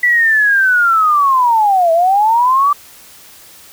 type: linear two-way sweep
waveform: sine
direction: down then up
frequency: 1975.5 to 646 to 1175 Hz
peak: -8 dBFS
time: 0.03-2.73 s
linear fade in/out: 5 ms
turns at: 1.92 s
effects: white hiss -40 dBFS RMS until 3.72 s